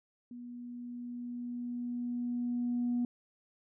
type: tone with level ramp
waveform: sine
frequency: 242.5 Hz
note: B3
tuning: 31 cents flat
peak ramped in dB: -43 to -27 dBFS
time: 0.31-3.05 s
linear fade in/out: 2 ms
effects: tanh soft clip ceiling -25 dBFS